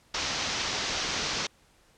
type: low-pass noise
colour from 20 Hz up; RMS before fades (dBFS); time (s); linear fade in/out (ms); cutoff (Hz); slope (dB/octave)
white; -31; 0.14-1.47; 5; 6300; 48
effects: pink hiss -62 dBFS RMS until 1.97 s + low-pass 10000 Hz 12 dB/octave